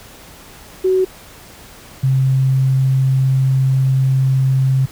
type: tone pair in turn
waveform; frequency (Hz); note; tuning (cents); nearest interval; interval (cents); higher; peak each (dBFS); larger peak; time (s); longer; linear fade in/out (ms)
sine; 374.5 / 132.67; F#4 / C3; +21 / +24; octave + tritone; 1797; first; -11; neither; 0.84-1.05 / 2.03-4.86; second; 10
effects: pink hiss -40 dBFS RMS until 4.91 s